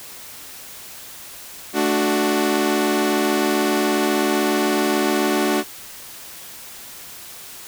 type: chord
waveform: sawtooth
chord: D major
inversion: second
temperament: equal with one note detuned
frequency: 218.6 / 293.7 / 370 Hz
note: A3 / D4 / F#4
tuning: -11 / 0 / 0 cents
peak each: -20 / -17 / -17 dBFS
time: 1.73-5.64 s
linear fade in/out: 50 ms
effects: white hiss -38 dBFS RMS until 7.67 s